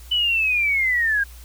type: linear sweep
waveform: sine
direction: down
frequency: 3000 to 1593 Hz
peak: -17 dBFS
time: 0.11-1.24 s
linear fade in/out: 10 ms
effects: added 60 Hz sine -39 dBFS peak until 1.44 s + white hiss -48 dBFS RMS until 1.44 s